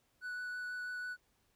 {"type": "tone with vibrato", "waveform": "triangle", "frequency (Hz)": 1481, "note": "F#6", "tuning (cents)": 1, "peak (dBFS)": -37, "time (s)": [0.21, 1.17], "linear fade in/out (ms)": 50, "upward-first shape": "triangle", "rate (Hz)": 6.1, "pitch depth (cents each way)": 10, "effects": ["pink hiss -75 dBFS RMS until 1.55 s"]}